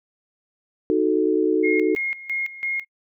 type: chord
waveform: sine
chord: D# diminished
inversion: none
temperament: equal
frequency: 311.1 / 370 / 440 Hz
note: D#4 / F#4 / A4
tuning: 0 / 0 / 0 cents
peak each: -21 dBFS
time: 0.9-1.95 s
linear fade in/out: 0 ms
type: tone with tremolo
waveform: sine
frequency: 2146 Hz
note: C7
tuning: 43 cents sharp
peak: -22 dBFS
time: 1.63-2.85 s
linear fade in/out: 20 ms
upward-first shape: square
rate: 3 Hz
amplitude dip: 80%
effects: noise-tail reverb RT60 0.1 s tail -26 dB re dry